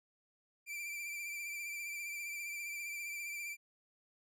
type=tone with vibrato; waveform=45% pulse; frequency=2349 Hz; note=D7; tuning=in tune; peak=-40 dBFS; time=0.66-3.57 s; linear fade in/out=50 ms; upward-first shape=sine; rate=15 Hz; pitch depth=34 cents each way; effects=none